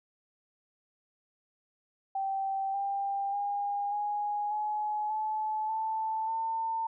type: tone with pitch steps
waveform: sine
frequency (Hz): 778 / 794.3 / 811 / 828.1 / 845.5 / 863.2 / 881.4 / 899.9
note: G5 / G5 / G#5 / G#5 / G#5 / A5 / A5 / A5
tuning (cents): -13 / +23 / -41 / -5 / +31 / -33 / +3 / +39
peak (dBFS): -29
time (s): 2.15-6.87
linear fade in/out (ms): 5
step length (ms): 590
effects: none